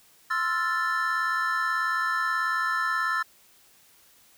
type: chord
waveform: triangle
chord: F major seventh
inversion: second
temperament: equal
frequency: 1046.5 / 1318.5 / 1396.9 / 1760 Hz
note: C6 / E6 / F6 / A6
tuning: 0 / 0 / 0 / 0 cents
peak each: -31 / -26 / -31 / -26 dBFS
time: 0.3-3.23 s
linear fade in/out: 10 ms
effects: white hiss -58 dBFS RMS until 4.37 s